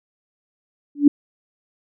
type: tone with exponential growth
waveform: sine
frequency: 288.7 Hz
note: D4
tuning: 30 cents flat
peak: -4 dBFS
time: 0.95-1.08 s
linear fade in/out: 5 ms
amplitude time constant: 28 ms
effects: none

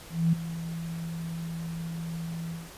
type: tone with ADSR envelope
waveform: sine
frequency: 166 Hz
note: E3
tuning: 12 cents sharp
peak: -18 dBFS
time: 0.1-2.71 s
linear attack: 230 ms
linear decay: 7 ms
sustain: -14 dB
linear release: 200 ms
effects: pink hiss -47 dBFS RMS until 2.77 s + resampled to 32000 Hz

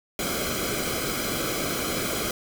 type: noise with comb filter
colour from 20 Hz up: pink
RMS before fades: -28 dBFS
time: 0.19-2.31 s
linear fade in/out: 2 ms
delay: 1.1 ms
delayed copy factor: -0.75
effects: none

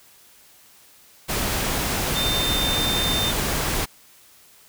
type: tone in noise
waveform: sine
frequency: 3600 Hz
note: A7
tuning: 39 cents sharp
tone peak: -23 dBFS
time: 2.15-3.32 s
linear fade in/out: 20 ms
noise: pink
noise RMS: -24 dBFS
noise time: 1.28-3.86 s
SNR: -2 dB
effects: white hiss -52 dBFS RMS until 4.68 s

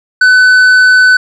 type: tone with tanh clipping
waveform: sine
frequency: 1505 Hz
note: F#6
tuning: 29 cents sharp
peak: -4 dBFS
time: 0.21-1.17 s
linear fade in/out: 5 ms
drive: 7 dB
effects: none

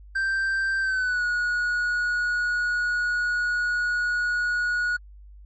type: tone with pitch glide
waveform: triangle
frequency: 1568 to 1454.6 Hz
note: G6 to F#6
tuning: 0 to -30 cents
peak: -20 dBFS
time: 0.15-4.97 s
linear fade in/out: 10 ms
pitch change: -130 cents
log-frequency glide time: 0.8-1.24 s
effects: added 50 Hz sine -43 dBFS peak until 5.45 s + MP3 32 kbps

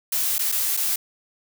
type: noise with dropouts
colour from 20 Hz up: blue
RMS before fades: -23 dBFS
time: 0.12-0.96 s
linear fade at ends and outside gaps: 5 ms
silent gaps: 0.383-0.391 / 0.518-0.522 / 0.768-0.772 s
effects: none

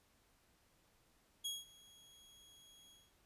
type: tone with ADSR envelope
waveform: sawtooth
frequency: 3312 Hz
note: G#7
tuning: 5 cents flat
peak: -35 dBFS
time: 1.44-3.13 s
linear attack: 15 ms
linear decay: 190 ms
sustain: -23 dB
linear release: 220 ms
effects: pink hiss -73 dBFS RMS until 3.25 s + resampled to 32000 Hz

